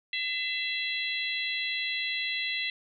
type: harmonic tone with a mistuned harmonic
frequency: 669 Hz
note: E5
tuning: 25 cents sharp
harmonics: 3 / 4 / 5 / 6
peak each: -33 / -34 / -35 / -36 dBFS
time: 0.13-2.7 s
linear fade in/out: 2 ms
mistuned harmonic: 3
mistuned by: +17 cents
effects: none